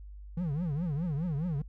triangle tone with vibrato, 158.8 Hz, D#3, 36 cents sharp, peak -27 dBFS, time 0.37-1.62 s, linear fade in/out 5 ms, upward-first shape triangle, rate 4.8 Hz, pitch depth 290 cents each way, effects noise-tail reverb RT60 0.1 s tail -25 dB re dry + added 50 Hz sine -43 dBFS peak until 1.68 s

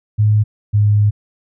sine tone pair in turn, 106.2 / 104.19 Hz, G#2 / G#2, +39 / +6 cents, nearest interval unison, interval 33 cents, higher first, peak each -9 dBFS, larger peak neither, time 0.18-0.44 / 0.73-1.11 s, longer second, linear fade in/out 20 ms, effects none

